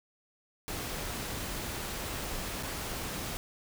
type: noise with dropouts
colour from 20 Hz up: pink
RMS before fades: -37 dBFS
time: 0.68-3.37 s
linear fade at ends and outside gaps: 0 ms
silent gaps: 2.627-2.633 s
effects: none